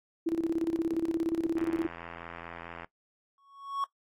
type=tone with tremolo; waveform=sine; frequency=329.6 Hz; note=E4; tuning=in tune; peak=-24 dBFS; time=0.26-1.87 s; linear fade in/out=10 ms; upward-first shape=square; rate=17 Hz; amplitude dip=70%
type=click train; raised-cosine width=0.5 ms; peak=-27 dBFS; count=109; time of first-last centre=1.57-2.845 s; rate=84.7 Hz
type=tone with exponential growth; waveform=triangle; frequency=1108.7 Hz; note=C#6; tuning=in tune; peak=-24 dBFS; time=3.38-3.84 s; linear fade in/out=1 ms; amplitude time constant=99 ms
effects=noise-tail reverb RT60 0.1 s tail -17 dB re dry + AAC 48 kbps